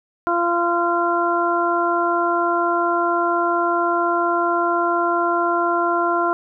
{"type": "harmonic tone", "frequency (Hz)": 344.3, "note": "F4", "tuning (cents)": -25, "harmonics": [1, 2, 3, 4], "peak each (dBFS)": [-22, -22, -22, -22], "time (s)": [0.27, 6.33], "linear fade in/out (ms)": 0, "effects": []}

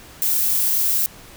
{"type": "noise", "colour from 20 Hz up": "violet", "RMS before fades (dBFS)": -19, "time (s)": [0.22, 1.06], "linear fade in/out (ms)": 0, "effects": ["pink hiss -43 dBFS RMS until 1.36 s"]}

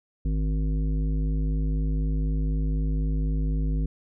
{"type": "harmonic tone", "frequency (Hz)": 52, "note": "G#1", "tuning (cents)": 3, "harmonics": [1, 3, 5, 7, 9], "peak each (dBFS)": [-23, -30, -35, -46, -47], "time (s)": [0.25, 3.86], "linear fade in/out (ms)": 5, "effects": []}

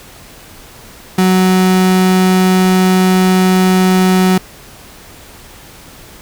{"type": "tone", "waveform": "35% pulse", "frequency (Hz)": 185.7, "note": "F#3", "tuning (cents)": 7, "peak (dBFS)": -6, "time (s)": [1.18, 4.38], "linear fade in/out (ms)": 5, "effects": ["pink hiss -37 dBFS RMS until 6.21 s"]}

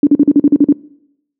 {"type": "tone bursts", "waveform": "sine", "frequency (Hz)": 288.5, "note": "D4", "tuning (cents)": -31, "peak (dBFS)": -3, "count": 9, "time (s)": [0.03, 0.725], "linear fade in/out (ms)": 2, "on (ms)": 39, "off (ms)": 43, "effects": ["noise-tail reverb RT60 0.8 s tail -23 dB re dry", "high-pass 150 Hz 12 dB/octave"]}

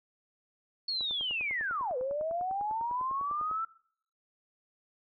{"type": "linear two-way sweep", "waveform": "sine", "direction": "down then up", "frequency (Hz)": [4406, 489.9, 1342], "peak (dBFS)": -30, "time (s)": [0.88, 3.65], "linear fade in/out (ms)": 5, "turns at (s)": 1.97}
{"type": "click train", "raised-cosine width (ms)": 1, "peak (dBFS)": -32, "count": 26, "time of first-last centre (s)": [1.01, 3.513], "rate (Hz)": 9.99}
{"effects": ["noise-tail reverb RT60 0.6 s tail -22 dB re dry"]}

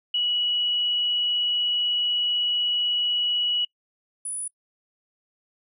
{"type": "tone pair in turn", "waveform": "sine", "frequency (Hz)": [2929, 9852], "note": ["F#7", "D#9"], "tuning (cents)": [-18, -18], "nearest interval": "octave + major sixth", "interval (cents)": 2100, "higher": "second", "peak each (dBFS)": [-21, -28], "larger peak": "first", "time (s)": [[0.14, 3.65], [4.25, 4.48]], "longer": "first", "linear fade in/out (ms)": 5, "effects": ["noise-tail reverb RT60 0.1 s tail -26 dB re dry"]}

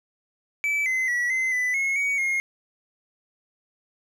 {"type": "tone with pitch steps", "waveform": "triangle", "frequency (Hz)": [2308, 2049, 1939, 2057, 1996, 2173, 2248, 2144], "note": ["D7", "C7", "B6", "C7", "B6", "C#7", "C#7", "C7"], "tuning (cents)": [-31, -37, -32, -30, 18, -35, 24, 42], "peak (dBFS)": -20, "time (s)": [0.64, 2.4], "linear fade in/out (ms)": 0, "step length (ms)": 220, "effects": []}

